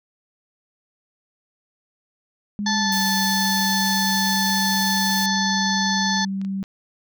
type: tone with pitch glide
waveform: sine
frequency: 205.5 to 193.97 Hz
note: G#3 to G3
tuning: -18 to -18 cents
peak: -23 dBFS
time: 2.59-6.63 s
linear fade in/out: 0 ms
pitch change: -100 cents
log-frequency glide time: 2.79-2.91 s
type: harmonic tone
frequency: 875 Hz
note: A5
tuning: 10 cents flat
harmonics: 1 / 2 / 4 / 5 / 6 / 7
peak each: -25 / -25 / -29 / -26 / -32 / -29 dBFS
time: 2.66-6.25 s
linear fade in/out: 5 ms
type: noise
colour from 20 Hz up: blue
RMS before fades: -30 dBFS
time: 2.92-5.26 s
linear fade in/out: 2 ms
type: clicks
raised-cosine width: 0.2 ms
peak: -27 dBFS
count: 10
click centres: 4.259 / 4.308 / 4.535 / 4.667 / 5.113 / 5.357 / 6.17 / 6.415 / 6.449 / 6.639 s
effects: none